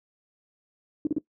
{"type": "tone bursts", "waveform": "sine", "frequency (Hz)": 301.5, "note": "D4", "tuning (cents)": 46, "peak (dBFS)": -21, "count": 3, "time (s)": [1.05, 1.184], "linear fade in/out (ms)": 2, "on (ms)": 20, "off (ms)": 37, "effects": ["noise-tail reverb RT60 0.1 s tail -19 dB re dry"]}